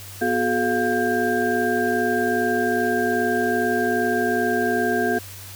sine tone cluster, 246.2 / 365.6 / 428.1 / 704 / 1590 Hz, B3 / F#4 / A4 / F5 / G6, -5 / -21 / -47 / +14 / +24 cents, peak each -25 dBFS, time 0.21-5.19 s, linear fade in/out 10 ms, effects added 97 Hz sine -40 dBFS peak until 5.55 s + white hiss -40 dBFS RMS until 5.55 s

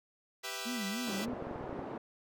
5% pulse chord, E minor, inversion first, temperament equal, 392 / 493.9 / 659.3 Hz, G4 / B4 / E5, 0 / 0 / 0 cents, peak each -31 dBFS, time 0.43-1.26 s, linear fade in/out 20 ms
sine tone with vibrato, 220 Hz, A3, in tune, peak -36 dBFS, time 0.65-1.35 s, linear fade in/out 20 ms, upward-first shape sine, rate 3.4 Hz, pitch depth 220 cents each way
pink band-pass noise, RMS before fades -42 dBFS, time 1.07-1.98 s, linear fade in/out 5 ms, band 260 to 790 Hz, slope 12 dB/octave
clicks, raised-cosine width 2 ms, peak -29 dBFS, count 11, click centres 1.284 / 1.334 / 1.424 / 1.47 / 1.512 / 1.559 / 1.61 / 1.641 / 1.694 / 1.729 / 1.792 s
effects none

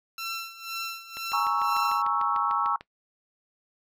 15% pulse tone with tremolo, 1348 Hz, E6, 38 cents sharp, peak -24 dBFS, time 0.18-2.02 s, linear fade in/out 2 ms, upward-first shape sine, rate 2 Hz, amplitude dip 80%
click train, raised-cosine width 0.3 ms, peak -24 dBFS, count 12, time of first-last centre 1.17-2.809 s, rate 6.71 Hz
sine chord, A# half-diminished seventh, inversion third, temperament equal, 830.6 / 932.3 / 1108.7 / 1318.5 Hz, G#5 / A#5 / C#6 / E6, 0 / 0 / 0 / 0 cents, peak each -32 / -30 / -27 / -27 dBFS, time 1.33-2.76 s, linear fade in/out 2 ms
effects noise-tail reverb RT60 0.1 s tail -19 dB re dry

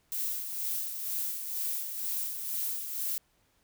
violet noise with tremolo, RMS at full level -32 dBFS, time 0.12-3.18 s, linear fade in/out 0 ms, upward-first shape sine, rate 2.1 Hz, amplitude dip 50%, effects pink hiss -70 dBFS RMS until 3.63 s

